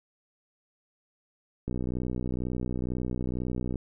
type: click train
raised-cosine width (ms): 3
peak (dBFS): -19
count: 130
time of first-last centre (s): 1.68-3.757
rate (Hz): 62.1
effects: none